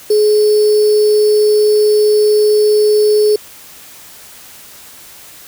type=tone with sample-and-hold; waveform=sine; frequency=422.3 Hz; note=G#4; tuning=29 cents sharp; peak=-7 dBFS; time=0.1-3.36 s; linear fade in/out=5 ms; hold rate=4900 Hz; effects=white hiss -37 dBFS RMS until 5.47 s